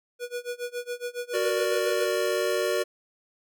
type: tone with tremolo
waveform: square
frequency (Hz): 486.1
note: B4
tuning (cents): -28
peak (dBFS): -29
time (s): 0.19-2.08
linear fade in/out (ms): 50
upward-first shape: sine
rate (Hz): 7.2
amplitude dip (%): 95
type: chord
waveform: square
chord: Gb augmented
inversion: none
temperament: equal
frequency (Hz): 370 / 466.2 / 587.3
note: Gb4 / Bb4 / D5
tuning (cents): 0 / 0 / 0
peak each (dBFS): -29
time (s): 1.33-2.84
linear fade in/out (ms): 20
effects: none